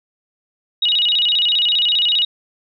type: tone with vibrato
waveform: sine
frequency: 3314 Hz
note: G#7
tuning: 4 cents flat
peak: -13 dBFS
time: 0.82-2.25 s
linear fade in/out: 5 ms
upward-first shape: square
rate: 15 Hz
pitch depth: 230 cents each way
effects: none